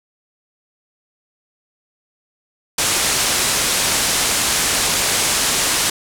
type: low-pass noise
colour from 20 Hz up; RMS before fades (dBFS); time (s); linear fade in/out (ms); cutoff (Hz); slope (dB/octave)
white; -18; 2.78-5.9; 5; 10000; 24
effects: none